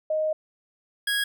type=tone pair in turn; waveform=sine / 25% pulse; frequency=622.3 / 1649.9 Hz; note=D#5 / G#6; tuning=0 / -12 cents; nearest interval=octave + perfect fourth; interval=1688 cents; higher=second; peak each=-22 / -19 dBFS; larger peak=second; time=0.1-0.33 / 1.07-1.24 s; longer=first; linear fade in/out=5 ms; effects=none